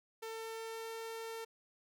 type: tone with pitch glide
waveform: sawtooth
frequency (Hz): 448.3 to 452.2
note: A4 to A4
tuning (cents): +32 to +47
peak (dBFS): -38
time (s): 0.22-1.45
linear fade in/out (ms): 10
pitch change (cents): +15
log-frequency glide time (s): 0.33-0.99
effects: none